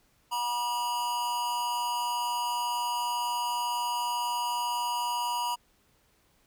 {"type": "tone with amplitude modulation", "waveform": "square", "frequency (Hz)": 964, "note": "B5", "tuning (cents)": -42, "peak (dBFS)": -26, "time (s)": [0.31, 5.56], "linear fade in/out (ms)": 20, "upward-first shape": "sine", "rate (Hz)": 238, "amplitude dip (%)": 60, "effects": ["pink hiss -67 dBFS RMS until 6.46 s"]}